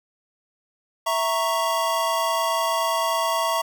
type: chord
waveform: square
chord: A# diminished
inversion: second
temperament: equal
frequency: 659.3 / 932.3 / 1108.7 Hz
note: E5 / A#5 / C#6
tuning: 0 / 0 / 0 cents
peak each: -26 dBFS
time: 1.06-3.62 s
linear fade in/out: 10 ms
effects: none